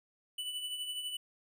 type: tone with tremolo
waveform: square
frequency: 2976 Hz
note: F#7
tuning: 9 cents sharp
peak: -35 dBFS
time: 0.38-1.17 s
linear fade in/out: 5 ms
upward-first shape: triangle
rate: 12 Hz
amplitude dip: 55%
effects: none